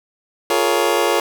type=chord; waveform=25% pulse; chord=Bb minor seventh; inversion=second; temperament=just; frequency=349.6 / 419.5 / 466.2 / 559.4 Hz; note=F4 / Ab4 / Bb4 / Db5; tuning=+2 / +17 / 0 / +16 cents; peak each=-17 dBFS; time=0.5-1.2 s; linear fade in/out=2 ms; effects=none